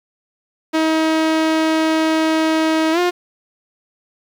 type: tone with pitch glide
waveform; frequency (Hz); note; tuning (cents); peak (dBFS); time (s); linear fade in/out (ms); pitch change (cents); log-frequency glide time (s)
sawtooth; 318.2 to 355.1; D#4 to F4; +39 to +29; -10; 0.73-3.11; 20; +190; 2.92-2.99
effects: low-pass 5000 Hz 12 dB/octave + 7-bit